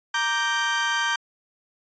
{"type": "chord", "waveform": "30% pulse", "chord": "G minor", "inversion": "first", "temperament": "equal", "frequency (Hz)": [932.3, 1174.7, 1568], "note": ["Bb5", "D6", "G6"], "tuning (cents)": [0, 0, 0], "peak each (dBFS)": [-25, -27, -21], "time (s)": [0.14, 1.16], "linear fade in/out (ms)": 5, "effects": ["resampled to 16000 Hz"]}